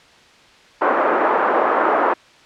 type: band-pass noise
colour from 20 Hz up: white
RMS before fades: -17 dBFS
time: 0.81-2.14 s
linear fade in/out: 10 ms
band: 320 to 1300 Hz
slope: 24 dB/octave
effects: white hiss -48 dBFS RMS until 2.45 s + low-pass 4000 Hz 12 dB/octave